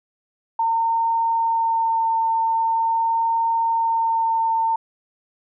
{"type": "tone with vibrato", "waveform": "sine", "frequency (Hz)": 909, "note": "A#5", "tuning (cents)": -44, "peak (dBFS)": -17, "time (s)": [0.59, 4.76], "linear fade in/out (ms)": 5, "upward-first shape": "sine", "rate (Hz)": 0.43, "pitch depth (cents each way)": 10, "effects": []}